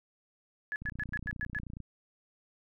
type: tone bursts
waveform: sine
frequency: 1704 Hz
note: G#6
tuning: 44 cents sharp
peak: -32 dBFS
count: 7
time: 0.72-1.587 s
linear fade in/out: 0 ms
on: 39 ms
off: 99 ms
type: click train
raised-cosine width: 5 ms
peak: -30 dBFS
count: 30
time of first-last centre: 0.82-1.803 s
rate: 29.5 Hz
effects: none